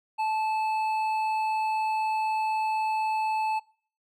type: tone with hard clipping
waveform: sine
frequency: 872 Hz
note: A5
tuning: 16 cents flat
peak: -26 dBFS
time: 0.18-3.6 s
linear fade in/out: 20 ms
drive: 7 dB
effects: noise-tail reverb RT60 0.5 s tail -24 dB re dry